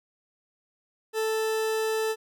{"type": "tone", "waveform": "40% pulse", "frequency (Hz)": 440, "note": "A4", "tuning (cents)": 0, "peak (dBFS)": -24, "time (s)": [1.13, 2.16], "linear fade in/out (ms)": 50, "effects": []}